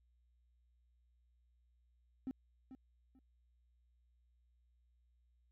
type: tone with echo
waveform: triangle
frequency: 261.6 Hz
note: C4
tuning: in tune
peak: -35 dBFS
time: 2.27-2.31 s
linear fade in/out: 0 ms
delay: 440 ms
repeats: 2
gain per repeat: -13 dB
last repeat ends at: 3.19 s
effects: tanh soft clip ceiling -35 dBFS + added 60 Hz sine -70 dBFS peak until 5.51 s